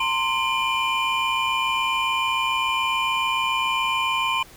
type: tone cluster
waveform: triangle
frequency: 918 / 1045 / 2394 / 3007 Hz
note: A#5 / C6 / D7 / F#7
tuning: -27 / -2 / +33 / +27 cents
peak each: -27 / -22 / -24 / -27 dBFS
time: 0-4.43 s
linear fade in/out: 5 ms
effects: pink hiss -47 dBFS RMS until 4.56 s